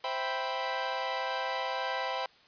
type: chord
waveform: sawtooth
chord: C major seventh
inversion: none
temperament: equal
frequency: 523.3 / 659.3 / 784 / 987.8 Hz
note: C5 / E5 / G5 / B5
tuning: 0 / 0 / 0 / 0 cents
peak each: -33 / -35 / -32 / -32 dBFS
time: 0.04-2.26 s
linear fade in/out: 2 ms
effects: white hiss -60 dBFS RMS until 2.47 s + resampled to 11025 Hz